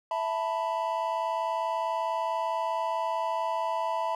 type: chord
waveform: triangle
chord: E suspended fourth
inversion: none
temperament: equal with one note detuned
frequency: 659.3 / 887.7 / 987.8 Hz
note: E5 / A5 / B5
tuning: 0 / +15 / 0 cents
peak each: -30 / -30 / -29 dBFS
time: 0.11-4.15 s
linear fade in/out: 2 ms
effects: none